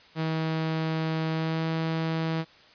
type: tone with pitch glide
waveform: sawtooth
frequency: 160 to 161.95 Hz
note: D#3 to E3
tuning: +49 to -30 cents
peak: -22 dBFS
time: 0.15-2.45 s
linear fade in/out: 50 ms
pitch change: +21 cents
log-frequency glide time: 1.31-1.66 s
effects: white hiss -54 dBFS RMS until 2.74 s + resampled to 11025 Hz